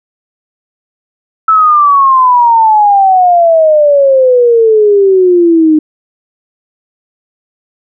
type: exponential sweep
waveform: sine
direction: down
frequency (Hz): 1318.5 to 304.3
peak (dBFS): -3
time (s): 1.48-5.79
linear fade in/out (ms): 5
effects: none